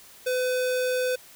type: tone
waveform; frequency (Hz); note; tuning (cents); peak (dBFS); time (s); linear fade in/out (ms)
square; 505; B4; +39; -24; 0.26-1.16; 10
effects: white hiss -50 dBFS RMS until 1.35 s